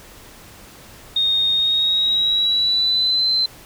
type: tone with pitch glide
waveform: sine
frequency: 3700 to 4082 Hz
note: A#7 to C8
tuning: -14 to -44 cents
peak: -15 dBFS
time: 1.16-3.46 s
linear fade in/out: 5 ms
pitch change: +170 cents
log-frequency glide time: 1.54-3.3 s
effects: pink hiss -43 dBFS RMS until 3.65 s